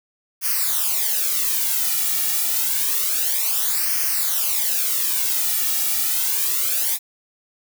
blue noise with flanger, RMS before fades -21 dBFS, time 0.41-6.99 s, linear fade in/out 50 ms, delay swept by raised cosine 0.26 to 1.96 ms, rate 0.28 Hz, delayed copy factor -0.8, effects none

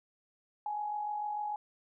sine tone with amplitude modulation, 837 Hz, G#5, 13 cents sharp, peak -31 dBFS, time 0.66-1.56 s, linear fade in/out 2 ms, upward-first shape sine, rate 46.7 Hz, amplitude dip 45%, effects none

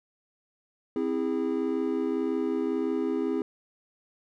triangle chord, C augmented, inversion none, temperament just, 261.6 / 327 / 408.8 Hz, C4 / E4 / G#4, 0 / -14 / -27 cents, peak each -28 dBFS, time 0.96-3.42 s, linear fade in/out 2 ms, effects none

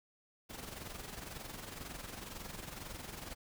pink noise with amplitude modulation, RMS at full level -44 dBFS, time 0.49-3.35 s, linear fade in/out 20 ms, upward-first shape sine, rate 22 Hz, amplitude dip 60%, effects none

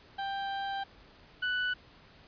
35% pulse tone pair in turn, 788 / 1487.5 Hz, G5 / F#6, +9 / +9 cents, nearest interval major seventh, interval 1100 cents, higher second, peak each -31 / -27 dBFS, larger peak second, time 0.18-0.84 / 1.42-1.74 s, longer first, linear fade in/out 10 ms, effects pink hiss -57 dBFS RMS until 2.27 s + resampled to 11025 Hz

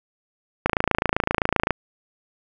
click train, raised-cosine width 0.5 ms, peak -3 dBFS, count 30, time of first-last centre 0.66-1.707 s, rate 27.7 Hz, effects none

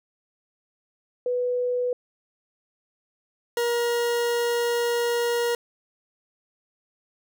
sine / 40% pulse tone pair in turn, 493.9 / 474.7 Hz, B4 / A#4, 0 / +31 cents, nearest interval minor second, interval 69 cents, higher first, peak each -22 / -21 dBFS, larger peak second, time 1.26-1.93 / 3.57-5.55 s, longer second, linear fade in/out 2 ms, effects none

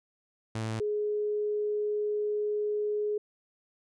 sawtooth / sine tone pair in turn, 111 / 419.1 Hz, A2 / G#4, +16 / +16 cents, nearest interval octave + major seventh, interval 2300 cents, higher second, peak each -27 dBFS, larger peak neither, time 0.55-0.8 / 0.8-3.18 s, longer second, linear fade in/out 5 ms, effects resampled to 22050 Hz

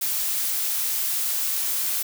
blue noise, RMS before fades -25 dBFS, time 0.01-2.03 s, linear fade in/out 10 ms, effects none

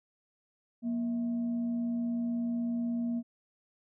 sine tone with frequency modulation, 236.6 Hz, A#3, 26 cents sharp, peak -29 dBFS, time 0.82-3.23 s, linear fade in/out 50 ms, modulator 417 Hz, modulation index 0.22, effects none

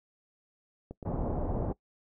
click train, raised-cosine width 2 ms, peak -27 dBFS, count 6, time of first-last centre 0.91-1.499 s, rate 8.49 Hz
pink low-pass noise, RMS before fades -32 dBFS, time 1.05-1.73 s, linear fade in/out 10 ms, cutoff 790 Hz, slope 24 dB/octave
effects noise-tail reverb RT60 0.1 s tail -21 dB re dry

